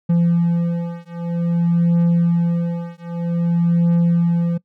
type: beating tone pair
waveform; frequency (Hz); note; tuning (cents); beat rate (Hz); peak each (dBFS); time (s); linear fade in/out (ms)
triangle; 170.4 / 170.92; F3 / F3; -42 / -37; 0.52; -16; 0.09-4.58; 10
effects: noise-tail reverb RT60 0.1 s tail -22 dB re dry